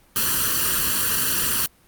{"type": "noise with comb filter", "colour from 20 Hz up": "white", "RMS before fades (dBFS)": -21, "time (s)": [0.16, 1.66], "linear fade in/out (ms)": 0, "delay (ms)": 0.68, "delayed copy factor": 0.9, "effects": ["pink hiss -56 dBFS RMS until 1.87 s", "Opus 32 kbps"]}